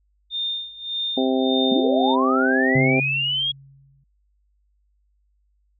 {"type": "tone with tremolo", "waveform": "sine", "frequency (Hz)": 3628, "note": "A#7", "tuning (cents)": -48, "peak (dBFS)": -22, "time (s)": [0.3, 2.16], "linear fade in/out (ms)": 50, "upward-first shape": "sine", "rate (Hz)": 1.7, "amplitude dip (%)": 85}
{"type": "harmonic tone", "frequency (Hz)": 130.81, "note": "C3", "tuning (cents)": 0, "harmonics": [2, 3, 4, 5, 6], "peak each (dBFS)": [-20, -24, -26, -28, -30], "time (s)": [1.17, 3], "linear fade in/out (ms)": 5}
{"type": "linear sweep", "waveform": "sine", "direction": "up", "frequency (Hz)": [200.1, 3322], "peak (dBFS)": -20, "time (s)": [1.71, 3.52], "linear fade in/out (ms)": 10}
{"type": "tone with exponential decay", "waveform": "sine", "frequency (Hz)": 137.1, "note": "C#3", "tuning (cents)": -19, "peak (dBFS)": -17, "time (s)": [2.75, 4.04], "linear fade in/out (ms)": 5, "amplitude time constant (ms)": 280}
{"effects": ["added 50 Hz sine -62 dBFS peak until 5.79 s"]}